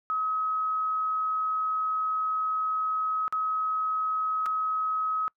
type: tone with dropouts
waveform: sine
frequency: 1275 Hz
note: D#6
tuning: 42 cents sharp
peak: -25 dBFS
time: 0.1-5.28 s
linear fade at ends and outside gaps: 0 ms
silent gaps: 3.28-3.325 / 4.459-4.463 s
effects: noise-tail reverb RT60 0.1 s tail -26 dB re dry